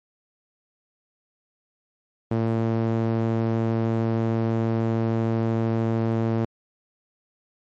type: tone with band-pass filter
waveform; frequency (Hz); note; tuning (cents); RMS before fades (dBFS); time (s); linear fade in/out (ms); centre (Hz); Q
sawtooth; 113.3; A#2; -49; -23; 2.31-6.45; 5; 300; 0.66
effects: MP3 48 kbps